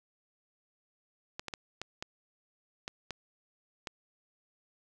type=clicks; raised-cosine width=0.2 ms; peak=-20 dBFS; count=8; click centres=1.395 / 1.483 / 1.538 / 1.816 / 2.025 / 2.879 / 3.107 / 3.872 s; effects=none